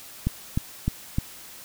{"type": "click train", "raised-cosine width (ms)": 5, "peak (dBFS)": -10, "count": 4, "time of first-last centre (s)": [0.27, 1.185], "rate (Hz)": 3.28, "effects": ["white hiss -44 dBFS RMS until 1.64 s"]}